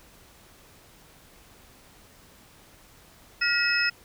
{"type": "tone cluster", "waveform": "sine", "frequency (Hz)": [1419, 1914, 2573, 5170], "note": ["F6", "A#6", "E7", "E8"], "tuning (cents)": [27, 45, -43, -34], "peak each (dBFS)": -27, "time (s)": [3.41, 3.9], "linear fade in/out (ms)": 10, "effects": ["pink hiss -54 dBFS RMS until 4.04 s"]}